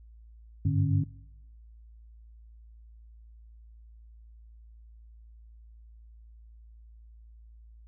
sine tone cluster, 96 / 102.5 / 148.4 / 273.2 Hz, G2 / G#2 / D3 / C#4, -36 / -22 / +18 / -25 cents, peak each -30 / -27 / -27 / -34 dBFS, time 0.65-1.04 s, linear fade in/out 5 ms, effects noise-tail reverb RT60 0.9 s tail -21 dB re dry + added 56 Hz sine -49 dBFS peak until 7.87 s

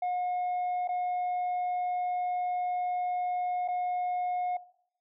sine tone with dropouts, 721 Hz, F#5, 45 cents flat, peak -25 dBFS, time 0.02-4.57 s, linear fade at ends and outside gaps 5 ms, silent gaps 0.876-0.889 / 3.678-3.684 s, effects noise-tail reverb RT60 0.7 s tail -20 dB re dry + tanh soft clip ceiling -27 dBFS

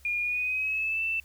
sine tone with pitch glide, 2426 to 2661 Hz, D#7 to E7, -44 to +16 cents, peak -26 dBFS, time 0.05-1.2 s, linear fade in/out 2 ms, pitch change +160 cents, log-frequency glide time 0.21-1.03 s, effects added 68 Hz sine -54 dBFS peak until 1.24 s + white hiss -60 dBFS RMS until 1.24 s

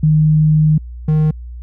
sine / triangle tone pair in turn, 154.5 / 154.5 Hz, D#3 / D#3, -12 / -12 cents, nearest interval unison, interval 0 cents, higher neither, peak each -8 dBFS, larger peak neither, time 0.03-0.78 / 1.08-1.31 s, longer first, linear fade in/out 5 ms, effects added 60 Hz sine -27 dBFS peak until 1.62 s

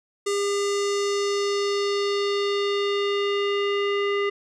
square tone with low-pass filter sweep, 403.4 Hz, G4, 50 cents sharp, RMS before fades -24 dBFS, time 0.26-4.3 s, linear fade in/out 10 ms, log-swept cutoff 7900 to 2400 Hz, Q 2.2, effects none

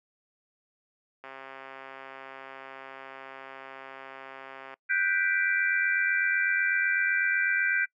click train, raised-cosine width 0.5 ms, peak -27 dBFS, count 470, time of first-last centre 1.24-4.74 s, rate 134 Hz
sine chord, G major seventh, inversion third, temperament equal, 1480 / 1568 / 1975.5 / 2349 Hz, F#6 / G6 / B6 / D7, 0 / 0 / 0 / 0 cents, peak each -31 / -26 / -31 / -31 dBFS, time 4.89-7.86 s, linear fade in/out 20 ms
effects noise-tail reverb RT60 0.1 s tail -25 dB re dry + high-pass 400 Hz 12 dB/octave

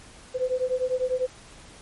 sine beating tone pair, 504 / 514 Hz, B4 / C5, +35 / -31 cents, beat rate 10 Hz, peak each -26 dBFS, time 0.34-1.27 s, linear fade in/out 20 ms, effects pink hiss -48 dBFS RMS until 1.81 s + MP3 48 kbps

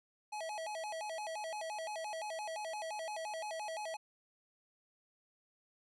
square tone with vibrato, 740 Hz, F#5, in tune, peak -40 dBFS, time 0.32-3.97 s, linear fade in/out 10 ms, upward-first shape square, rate 5.8 Hz, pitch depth 230 cents each way, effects resampled to 24000 Hz

